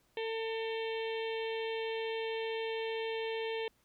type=harmonic tone; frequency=448.9 Hz; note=A4; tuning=35 cents sharp; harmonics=1 / 2 / 4 / 5 / 6 / 7 / 8 / 9; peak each=-35 / -44 / -47 / -47 / -47 / -47 / -51 / -57 dBFS; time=0.17-3.68 s; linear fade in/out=2 ms; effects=pink hiss -72 dBFS RMS until 3.84 s